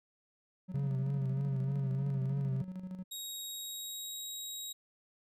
triangle tone with tremolo, 185 Hz, F#3, in tune, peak -36 dBFS, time 0.68-3.04 s, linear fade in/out 20 ms, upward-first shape square, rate 13 Hz, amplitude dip 55%
triangle tone with vibrato, 135.3 Hz, C#3, 42 cents flat, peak -29 dBFS, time 0.74-2.62 s, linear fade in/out 5 ms, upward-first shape triangle, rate 3.2 Hz, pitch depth 65 cents each way
20% pulse tone with pitch glide, 3784 to 3810 Hz, A#7 to A#7, +25 to +37 cents, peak -34 dBFS, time 3.11-4.73 s, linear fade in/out 10 ms, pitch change +12 cents, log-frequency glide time 3.49-4.27 s
effects none

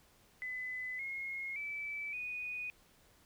sine tone with pitch steps, 2012 / 2156 / 2311 / 2477 Hz, B6 / C#7 / D7 / D#7, +32 / -49 / -28 / -8 cents, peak -38 dBFS, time 0.42-2.7 s, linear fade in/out 0 ms, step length 570 ms, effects pink hiss -66 dBFS RMS until 3.25 s

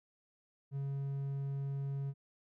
triangle tone, 138.5 Hz, C#3, 1 cent flat, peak -33 dBFS, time 0.71-2.14 s, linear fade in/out 50 ms, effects none

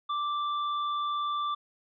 triangle tone with tanh clipping, 1174 Hz, D6, 1 cent flat, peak -30 dBFS, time 0.09-1.55 s, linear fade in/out 10 ms, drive 17 dB, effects resampled to 11025 Hz

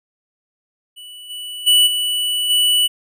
square tone with level steps, 2960 Hz, F#7, in tune, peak -35 / -28 / -10 / -18 / -13 dBFS, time 0.96-2.88 s, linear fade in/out 20 ms, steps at 1.29 / 1.66 / 1.86 / 2.49 s, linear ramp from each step 20 ms, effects none

